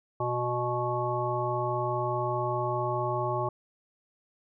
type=harmonic tone; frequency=122.4 Hz; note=B2; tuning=15 cents flat; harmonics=1 / 3 / 5 / 7 / 9; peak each=-33 / -33 / -33 / -33 / -33 dBFS; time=0.2-3.49 s; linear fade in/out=5 ms; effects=none